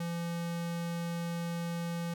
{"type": "tone", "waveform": "square", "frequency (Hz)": 170, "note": "F3", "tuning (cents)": -46, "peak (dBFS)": -34, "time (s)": [0, 2.14], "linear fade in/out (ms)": 5, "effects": []}